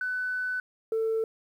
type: tone pair in turn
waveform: sine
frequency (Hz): 1500 / 446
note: F#6 / A4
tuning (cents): +23 / +23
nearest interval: octave + major sixth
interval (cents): 2100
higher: first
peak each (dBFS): -27 / -23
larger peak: second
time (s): 0.01-0.6 / 0.92-1.24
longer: first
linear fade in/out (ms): 2
effects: tanh soft clip ceiling -22 dBFS + 10-bit